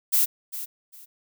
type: noise with echo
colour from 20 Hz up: violet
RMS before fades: -20 dBFS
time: 0.12-0.26 s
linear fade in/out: 20 ms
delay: 400 ms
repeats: 2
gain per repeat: -13 dB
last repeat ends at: 1.06 s
effects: none